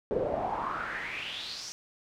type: noise with band-pass filter sweep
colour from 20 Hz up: brown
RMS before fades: -34 dBFS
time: 0.11-1.72 s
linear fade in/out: 0 ms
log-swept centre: 440 to 6000 Hz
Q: 5.4
effects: none